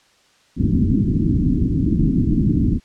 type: low-pass noise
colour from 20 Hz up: white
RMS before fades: -17 dBFS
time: 0.56-2.8 s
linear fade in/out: 50 ms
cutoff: 300 Hz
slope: 48 dB/octave
effects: white hiss -56 dBFS RMS until 2.84 s + low-pass 6000 Hz 12 dB/octave